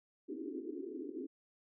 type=band-pass noise; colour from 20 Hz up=pink; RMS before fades=-43 dBFS; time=0.28-1.27 s; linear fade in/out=20 ms; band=260 to 420 Hz; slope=96 dB/octave; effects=none